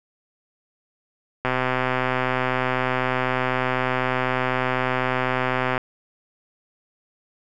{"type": "click train", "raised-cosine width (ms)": 0.5, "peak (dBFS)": -7, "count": 555, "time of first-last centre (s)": [1.45, 5.778], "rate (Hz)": 128, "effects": []}